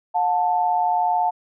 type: tone pair together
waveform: sine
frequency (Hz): 720.8 / 882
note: F#5 / A5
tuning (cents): -45 / +4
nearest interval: minor third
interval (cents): 349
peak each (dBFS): -20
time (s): 0.14-1.31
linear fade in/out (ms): 20
effects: none